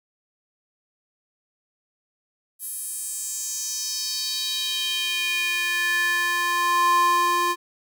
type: tone with high-pass filter sweep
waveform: square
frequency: 349.2 Hz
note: F4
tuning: in tune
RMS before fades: -24 dBFS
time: 2.59-7.56 s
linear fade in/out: 50 ms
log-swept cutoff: 11000 to 740 Hz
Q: 3.5
effects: none